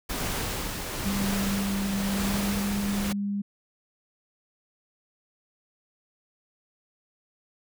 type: noise with tremolo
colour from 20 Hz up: pink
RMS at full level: -30 dBFS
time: 0.09-3.13 s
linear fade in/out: 10 ms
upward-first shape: sine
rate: 1 Hz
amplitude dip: 35%
type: tone with pitch glide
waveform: sine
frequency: 197.6 to 201.6 Hz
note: G3 to G3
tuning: +14 to +49 cents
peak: -26 dBFS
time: 1.05-3.42 s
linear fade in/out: 10 ms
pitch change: +35 cents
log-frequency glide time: 2.09-2.69 s
effects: none